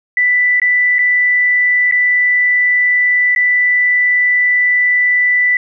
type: tone with dropouts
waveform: sine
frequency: 1981 Hz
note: B6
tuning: 5 cents sharp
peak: -9 dBFS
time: 0.17-5.57 s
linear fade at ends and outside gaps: 2 ms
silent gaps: 0.599-0.617 / 0.985-0.99 / 1.913-1.922 / 3.35-3.361 s
effects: none